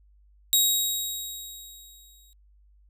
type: tone with exponential decay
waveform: 15% pulse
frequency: 3800 Hz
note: A#7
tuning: 33 cents sharp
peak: -10 dBFS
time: 0.53-2.33 s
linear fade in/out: 0 ms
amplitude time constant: 390 ms
effects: added 50 Hz sine -55 dBFS peak until 2.89 s